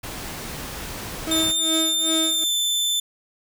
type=noise; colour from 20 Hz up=pink; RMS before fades=-33 dBFS; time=0.03-1.52 s; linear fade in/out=10 ms
type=tone with tremolo; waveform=35% pulse; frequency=320.8 Hz; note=E4; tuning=47 cents flat; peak=-20 dBFS; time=1.27-2.44 s; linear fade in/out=2 ms; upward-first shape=sine; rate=2.5 Hz; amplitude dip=90%
type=tone with pitch glide; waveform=sawtooth; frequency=3602 to 3536 Hz; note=A7 to A7; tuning=+40 to +8 cents; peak=-17 dBFS; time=1.31-3 s; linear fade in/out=5 ms; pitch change=-32 cents; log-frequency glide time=2.28-2.52 s
effects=none